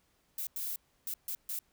violet noise bursts at uneven times, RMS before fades -37 dBFS, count 5, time 0.38-0.47 / 0.56-0.76 / 1.07-1.14 / 1.28-1.35 / 1.49-1.59 s, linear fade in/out 2 ms, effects pink hiss -72 dBFS RMS until 1.72 s

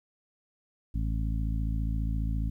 harmonic tone, 54.7 Hz, A1, 9 cents flat, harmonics 1 / 2 / 3 / 4 / 5, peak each -28 / -34 / -38 / -40 / -42 dBFS, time 0.94-2.5 s, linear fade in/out 10 ms, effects 11-bit

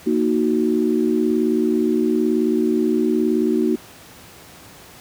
sine chord, D# minor, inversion second, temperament equal, 233.1 / 311.1 / 370 Hz, A#3 / D#4 / F#4, 0 / 0 / 0 cents, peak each -20 dBFS, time 0.06-3.76 s, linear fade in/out 10 ms, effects pink hiss -43 dBFS RMS until 5 s + high-pass 80 Hz 12 dB/octave

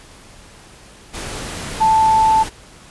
sine tone in noise, 880 Hz, A5, in tune, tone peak -10 dBFS, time 1.8-2.44 s, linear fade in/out 20 ms, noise pink, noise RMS -28 dBFS, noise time 1.13-2.5 s, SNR +15 dB, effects pink hiss -43 dBFS RMS until 2.9 s + resampled to 24000 Hz

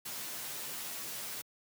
white noise with comb filter, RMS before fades -41 dBFS, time 0.05-1.42 s, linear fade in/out 10 ms, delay 11 ms, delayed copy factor -0.95, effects high-pass 100 Hz 12 dB/octave

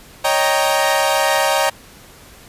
sawtooth chord, Eb dominant seventh, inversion third, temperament equal, 554.4 / 622.3 / 784 / 932.3 Hz, Db5 / Eb5 / G5 / Bb5, 0 / 0 / 0 / 0 cents, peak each -16 dBFS, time 0.24-1.7 s, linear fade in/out 10 ms, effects pink hiss -43 dBFS RMS until 2.48 s + resampled to 32000 Hz

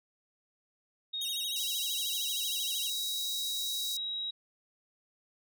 sine tone with pitch glide, 3729 to 3836 Hz, A#7 to A#7, 0 to +49 cents, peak -33 dBFS, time 1.13-4.31 s, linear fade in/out 10 ms, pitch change +49 cents, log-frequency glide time 1.24-1.66 s
10% pulse tone with vibrato, 3012 Hz, F#7, 30 cents sharp, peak -30 dBFS, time 1.21-2.9 s, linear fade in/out 5 ms, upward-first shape sine, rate 13 Hz, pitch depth 170 cents each way
pink high-pass noise, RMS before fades -39 dBFS, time 1.56-3.97 s, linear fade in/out 2 ms, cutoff 4600 Hz, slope 96 dB/octave
effects none

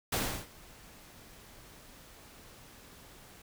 pink noise with ADSR envelope, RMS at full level -30 dBFS, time 0.12-3.42 s, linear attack 8 ms, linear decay 330 ms, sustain -24 dB, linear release 5 ms, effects none

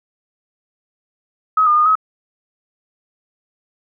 sine tone with pitch steps, 1273 / 1212 / 1223 / 1276 Hz, D#6 / D#6 / D#6 / D#6, +39 / -46 / -30 / +43 cents, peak -10 dBFS, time 1.57-1.954 s, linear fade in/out 5 ms, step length 96 ms, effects none

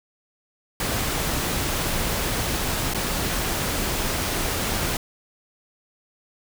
pink noise with dropouts, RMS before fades -25 dBFS, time 0.8-4.97 s, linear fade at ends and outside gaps 2 ms, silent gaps 2.937-2.946 s, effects none

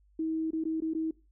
sine tone with dropouts, 320 Hz, D#4, 49 cents sharp, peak -28 dBFS, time 0.19-1.11 s, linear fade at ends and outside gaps 5 ms, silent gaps 0.507-0.531 / 0.639-0.652 / 0.804-0.82 / 0.936-0.948 s, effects noise-tail reverb RT60 0.3 s tail -21 dB re dry + added 50 Hz sine -61 dBFS peak until 1.31 s

